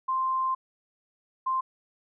sine tone bursts at uneven times, 1046.5 Hz, C6, in tune, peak -24 dBFS, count 2, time 0.08-0.55 / 1.46-1.61 s, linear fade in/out 10 ms, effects none

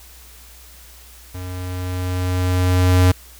square tone with level ramp, 91 Hz, F#2, 28 cents flat, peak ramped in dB -29 to -10 dBFS, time 1.34-3.12 s, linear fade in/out 10 ms, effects added 60 Hz sine -44 dBFS peak until 3.39 s + white hiss -45 dBFS RMS until 3.39 s

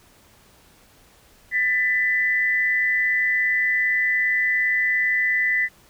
sine tone pair together, 1775 / 1992.4 Hz, A6 / B6, +15 / +15 cents, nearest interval major second, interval 200 cents, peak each -24 / -19 dBFS, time 1.51-5.69 s, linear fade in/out 50 ms, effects pink hiss -54 dBFS RMS until 5.89 s

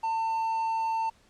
triangle tone with quantisation, 898 Hz, A5, 35 cents sharp, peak -24 dBFS, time 0.03-1.1 s, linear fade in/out 10 ms, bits 9, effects pink hiss -62 dBFS RMS until 1.29 s + low-pass 8000 Hz 12 dB/octave

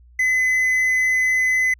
triangle tone, 2024 Hz, B6, 42 cents sharp, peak -14 dBFS, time 0.19-1.74 s, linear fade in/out 5 ms, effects added 60 Hz sine -46 dBFS peak until 1.79 s

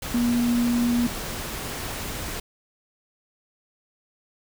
sine tone in noise, 239.5 Hz, A#3, 47 cents sharp, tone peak -19 dBFS, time 0.14-1.07 s, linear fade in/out 5 ms, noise pink, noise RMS -32 dBFS, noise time 0.02-2.4 s, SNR +10 dB, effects none

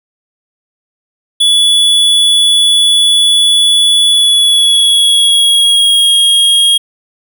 square tone with pitch glide, 3420 to 3269 Hz, A7 to G#7, -50 to -28 cents, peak -6 dBFS, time 1.4-6.78 s, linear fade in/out 10 ms, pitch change -78 cents, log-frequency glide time 4.11-6.12 s, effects none

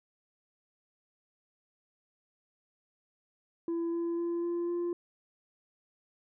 sine tone with pitch steps, 336.1 / 338.8 / 341.6 / 344.4 / 347.1 Hz, E4 / E4 / F4 / F4 / F4, +34 / +48 / -38 / -24 / -11 cents, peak -27 dBFS, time 3.68-4.93 s, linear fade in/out 2 ms, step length 250 ms, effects tanh soft clip ceiling -29 dBFS

